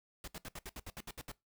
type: noise bursts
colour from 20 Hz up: pink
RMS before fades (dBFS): -45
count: 11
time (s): 0.24-1.317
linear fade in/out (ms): 2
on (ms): 37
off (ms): 67
effects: noise-tail reverb RT60 0.2 s tail -21 dB re dry